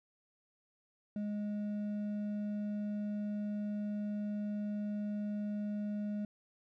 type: tone with hard clipping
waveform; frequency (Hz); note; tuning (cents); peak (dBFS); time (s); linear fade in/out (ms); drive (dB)
triangle; 207.7; G#3; 0; -36; 1.16-6.25; 2; 8
effects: none